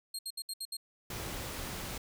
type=tone bursts; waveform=25% pulse; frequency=4227 Hz; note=C8; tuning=17 cents sharp; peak=-32 dBFS; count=6; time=0.14-0.769 s; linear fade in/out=5 ms; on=49 ms; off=67 ms
type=noise; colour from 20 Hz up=pink; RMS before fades=-40 dBFS; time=1.1-1.98 s; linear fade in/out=5 ms
effects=none